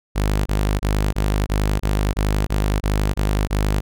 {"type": "tone bursts", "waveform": "sawtooth", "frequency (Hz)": 51.1, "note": "G#1", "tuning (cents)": -27, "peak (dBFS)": -13, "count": 11, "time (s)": [0.15, 3.81], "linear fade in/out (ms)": 20, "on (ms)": 310, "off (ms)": 25, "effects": []}